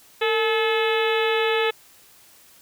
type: harmonic tone with a mistuned harmonic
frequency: 431.5 Hz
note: A4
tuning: 34 cents flat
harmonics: 1 / 2 / 3 / 4 / 5 / 6 / 7 / 8 / 9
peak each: -21 / -28 / -30 / -29 / -31 / -29 / -33 / -32 / -37 dBFS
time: 0.21-1.71 s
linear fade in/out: 10 ms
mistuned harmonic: 1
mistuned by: +79 cents
effects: white hiss -52 dBFS RMS until 2.61 s